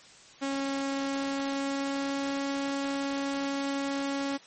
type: tone with pitch glide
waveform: sawtooth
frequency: 274.6 to 277.3 Hz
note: C#4 to C#4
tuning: -16 to +1 cents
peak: -25 dBFS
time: 0.41-4.38 s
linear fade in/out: 20 ms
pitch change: +17 cents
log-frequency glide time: 0.93-2.4 s
effects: white hiss -53 dBFS RMS until 4.46 s + MP3 32 kbps